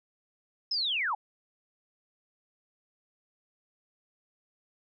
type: linear sweep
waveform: sine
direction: down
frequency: 5274 to 758 Hz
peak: -27 dBFS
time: 0.71-1.15 s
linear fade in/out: 5 ms
effects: none